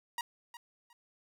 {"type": "tone with echo", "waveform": "sawtooth", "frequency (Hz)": 950, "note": "A#5", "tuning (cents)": 33, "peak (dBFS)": -30, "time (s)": [0.18, 0.21], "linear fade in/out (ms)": 2, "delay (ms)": 360, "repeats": 2, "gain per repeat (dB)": -13, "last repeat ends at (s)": 0.93, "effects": []}